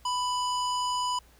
square tone with low-pass filter, 993 Hz, B5, 9 cents sharp, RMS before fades -29 dBFS, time 0.05-1.19 s, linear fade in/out 5 ms, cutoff 6800 Hz, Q 1.6, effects added 59 Hz sine -57 dBFS peak until 1.39 s + pink hiss -60 dBFS RMS until 1.39 s

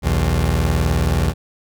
25% pulse beating tone pair, 61.8 / 80.8 Hz, B1 / E2, +2 / -34 cents, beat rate 19 Hz, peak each -15 / -14 dBFS, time 0.02-1.34 s, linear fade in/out 50 ms, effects none

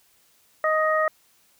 harmonic tone, 625 Hz, D#5, 8 cents sharp, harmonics 1 / 2 / 3, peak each -22 / -23 / -26 dBFS, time 0.64-1.08 s, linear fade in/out 2 ms, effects white hiss -61 dBFS RMS until 1.59 s

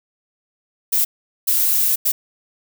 violet noise bursts at uneven times, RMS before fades -17 dBFS, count 3, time 0.92-1.05 / 1.47-1.96 / 2.05-2.12 s, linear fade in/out 10 ms, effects none

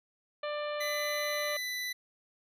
harmonic tone, 593 Hz, D5, 17 cents sharp, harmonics 1 / 2 / 3 / 4 / 5 / 6 / 7, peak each -34 / -40 / -44 / -46 / -48 / -50 / -51 dBFS, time 0.43-1.57 s, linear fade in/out 5 ms
25% pulse tone with pitch glide, 2011 to 1989.1 Hz, B6 to B6, +31 to +12 cents, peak -30 dBFS, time 0.8-1.93 s, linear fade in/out 10 ms, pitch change -19 cents, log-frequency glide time 1.25-1.79 s
effects none

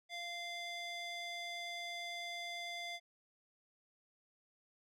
square tone with band-pass filter, 693 Hz, F5, 14 cents flat, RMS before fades -44 dBFS, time 0.09-3 s, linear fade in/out 50 ms, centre 3000 Hz, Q 1.3, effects none

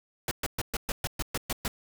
pink noise bursts, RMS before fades -30 dBFS, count 10, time 0.28-1.68 s, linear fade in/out 2 ms, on 32 ms, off 120 ms, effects none

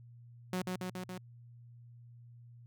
sawtooth tone with echo, 183.3 Hz, F#3, 16 cents flat, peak -29 dBFS, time 0.53-0.62 s, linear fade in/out 2 ms, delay 140 ms, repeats 4, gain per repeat -2 dB, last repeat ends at 1.18 s, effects added 119 Hz sine -52 dBFS peak until 2.66 s

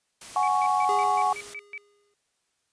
white noise, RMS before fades -42 dBFS, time 0.21-1.54 s, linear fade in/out 5 ms
sine chord, F# suspended second, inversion none, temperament just, 740 / 832.5 / 1110 Hz, F#5 / G#5 / C#6, 0 / +4 / +2 cents, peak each -25 dBFS, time 0.36-1.33 s, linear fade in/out 2 ms
sine tone bursts, 2300 Hz, D7, 37 cents flat, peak -34 dBFS, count 8, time 0.43-1.778 s, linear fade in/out 0 ms, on 46 ms, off 140 ms
square tone with exponential decay, 409.2 Hz, G#4, 26 cents flat, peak -29 dBFS, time 0.89-2.14 s, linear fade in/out 1 ms, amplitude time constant 270 ms
effects white hiss -74 dBFS RMS until 2.72 s + resampled to 22050 Hz

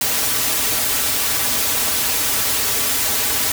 white noise with comb filter, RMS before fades -19 dBFS, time 0.01-3.52 s, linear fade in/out 2 ms, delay 5.6 ms, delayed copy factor -0.8, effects none

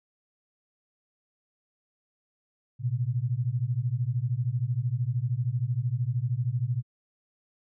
sine beating tone pair, 116 / 129 Hz, A#2 / C3, -8 / -24 cents, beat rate 13 Hz, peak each -28 / -28 dBFS, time 2.79-6.83 s, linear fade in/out 50 ms, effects none

